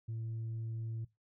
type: tone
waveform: sine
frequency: 113 Hz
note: A2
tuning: 47 cents sharp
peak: -35 dBFS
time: 0.08-1.05 s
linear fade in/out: 10 ms
effects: noise-tail reverb RT60 0.2 s tail -19 dB re dry + tanh soft clip ceiling -35 dBFS